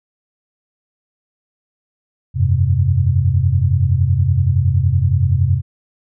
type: chord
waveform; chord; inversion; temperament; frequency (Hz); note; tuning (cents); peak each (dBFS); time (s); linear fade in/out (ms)
sine; F suspended second; none; equal; 87.31 / 98 / 130.81; F2 / G2 / C3; 0 / 0 / 0; -16; 2.34-5.62; 50
effects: none